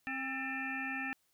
harmonic tone with a mistuned harmonic, 266 Hz, C4, 29 cents sharp, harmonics 1 / 3 / 5 / 7 / 9 / 10, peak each -42 / -45 / -48 / -39 / -43 / -45 dBFS, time 0.07-1.13 s, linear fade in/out 0 ms, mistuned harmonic 7, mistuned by -70 cents, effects white hiss -75 dBFS RMS until 1.33 s

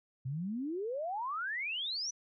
sine exponential sweep, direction up, 123.47 to 6060 Hz, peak -34 dBFS, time 0.25-2.11 s, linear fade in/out 10 ms, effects none

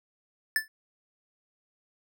square tone with exponential decay, 1753 Hz, A6, 7 cents flat, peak -20 dBFS, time 0.56-0.68 s, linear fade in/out 1 ms, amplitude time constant 25 ms, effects none

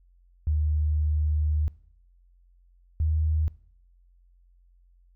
sine tone pair in turn, 76 / 78.05 Hz, D#2 / D#2, -40 / +6 cents, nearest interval unison, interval 46 cents, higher second, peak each -21 dBFS, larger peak neither, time 0.47-1.68 / 3-3.48 s, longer first, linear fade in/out 0 ms, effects noise-tail reverb RT60 0.6 s tail -20 dB re dry + added 44 Hz sine -56 dBFS peak until 5.15 s

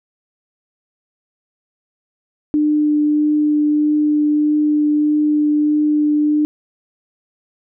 sine tone with vibrato, 299.5 Hz, D4, 34 cents sharp, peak -12 dBFS, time 2.54-6.45 s, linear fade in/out 0 ms, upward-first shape triangle, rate 1.6 Hz, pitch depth 9 cents each way, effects none

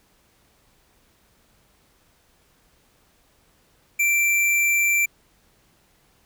square tone, 2349 Hz, D7, in tune, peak -18 dBFS, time 3.99-5.06 s, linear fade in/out 10 ms, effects pink hiss -61 dBFS RMS until 6.25 s

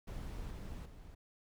brown noise with level steps, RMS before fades -43 / -45 / -53 dBFS, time 0.07-1.15 s, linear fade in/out 10 ms, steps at 0.5 / 0.85 s, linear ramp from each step 10 ms, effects none

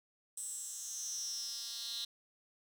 10% pulse tone with high-pass filter sweep, 233.1 Hz, A#3, in tune, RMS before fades -42 dBFS, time 0.37-2.05 s, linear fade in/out 5 ms, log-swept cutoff 8300 to 4000 Hz, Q 7.6, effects none

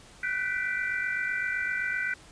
sine chord, G major seventh, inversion third, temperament equal with one note detuned, 1480 / 1527.8 / 1975.5 / 2349 Hz, F#6 / G6 / B6 / D7, 0 / -45 / 0 / 0 cents, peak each -33 / -32 / -32 / -36 dBFS, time 0.23-2.14 s, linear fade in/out 5 ms, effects pink hiss -52 dBFS RMS until 2.31 s + resampled to 22050 Hz

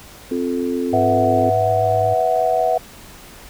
harmonic tone, 87.31 Hz, F2, in tune, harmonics 3 / 4 / 5, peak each -21 / -25 / -24 dBFS, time 0.31-1.5 s, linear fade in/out 5 ms
triangle tone with vibrato, 103.83 Hz, G#2, in tune, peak -21 dBFS, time 0.92-2.15 s, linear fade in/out 20 ms, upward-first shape triangle, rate 8 Hz, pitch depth 49 cents each way
sine chord, B suspended fourth, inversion none, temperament equal with one note detuned, 493.9 / 654.7 / 740 Hz, B4 / E5 / F#5, 0 / -12 / 0 cents, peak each -22 / -18 / -18 dBFS, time 0.93-2.78 s, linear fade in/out 5 ms
effects pink hiss -41 dBFS RMS until 3.49 s

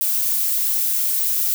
violet noise, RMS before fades -20 dBFS, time 0.01-1.54 s, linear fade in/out 0 ms, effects none

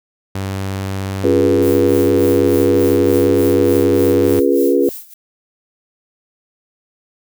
sawtooth tone, 96.7 Hz, G2, 23 cents flat, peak -16 dBFS, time 0.35-4.4 s, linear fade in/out 5 ms
sine chord, C# dominant seventh, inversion none, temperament equal with one note detuned, 277.2 / 349.2 / 415.3 / 485.7 Hz, C#4 / E#4 / G#4 / B4, 0 / 0 / 0 / -29 cents, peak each -16 dBFS, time 1.24-4.89 s, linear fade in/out 2 ms
violet noise with tremolo, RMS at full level -29 dBFS, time 1.62-5.14 s, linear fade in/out 5 ms, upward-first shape sine, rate 3.4 Hz, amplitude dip 85%
effects none

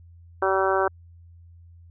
harmonic tone, 191.6 Hz, G3, 39 cents flat, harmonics 2 / 3 / 4 / 5 / 6 / 7 / 8, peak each -24 / -26 / -27 / -28 / -29 / -29 / -30 dBFS, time 0.42-0.88 s, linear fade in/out 5 ms, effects added 85 Hz sine -46 dBFS peak until 1.9 s

